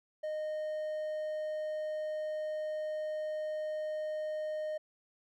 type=tone; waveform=triangle; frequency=616 Hz; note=D#5; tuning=17 cents flat; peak=-32 dBFS; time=0.23-4.78 s; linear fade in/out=10 ms; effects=none